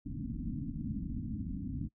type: low-pass noise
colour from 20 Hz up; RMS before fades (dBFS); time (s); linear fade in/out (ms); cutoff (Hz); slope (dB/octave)
white; -38; 0.05-1.89; 20; 290; 96
effects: noise-tail reverb RT60 0.1 s tail -25 dB re dry